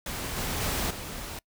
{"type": "noise with level steps", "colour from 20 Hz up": "pink", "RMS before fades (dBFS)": [-34, -31, -29, -38], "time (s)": [0.06, 1.39], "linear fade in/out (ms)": 2, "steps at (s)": [0.36, 0.6, 0.9], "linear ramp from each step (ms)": 10, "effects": ["noise-tail reverb RT60 0.1 s tail -25 dB re dry"]}